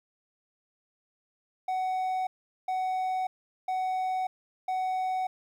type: tone bursts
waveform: triangle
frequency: 747 Hz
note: F#5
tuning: 16 cents sharp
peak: -25 dBFS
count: 4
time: 1.68-5.27 s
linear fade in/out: 5 ms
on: 590 ms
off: 410 ms
effects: 11-bit